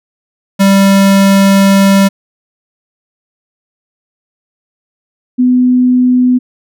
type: tone pair in turn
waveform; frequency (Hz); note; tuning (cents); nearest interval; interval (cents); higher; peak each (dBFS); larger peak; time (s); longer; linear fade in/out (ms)
square / sine; 196 / 250.5; G3 / B3; 0 / +25; major third; 425; second; -5; neither; 0.59-2.09 / 5.38-6.39; first; 20
effects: none